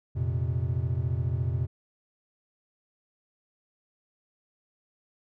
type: chord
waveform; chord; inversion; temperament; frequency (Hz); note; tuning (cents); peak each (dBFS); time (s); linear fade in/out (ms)
triangle; F suspended fourth; none; equal; 87.31 / 116.54 / 130.81; F2 / Bb2 / C3; 0 / 0 / 0; -28; 0.15-1.67; 20
effects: none